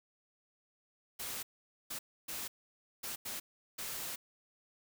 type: noise bursts at uneven times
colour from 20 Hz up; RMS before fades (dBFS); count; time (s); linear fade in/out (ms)
white; -41; 6; 1.19-1.43 / 1.9-1.99 / 2.28-2.48 / 3.03-3.16 / 3.25-3.4 / 3.78-4.16; 10
effects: none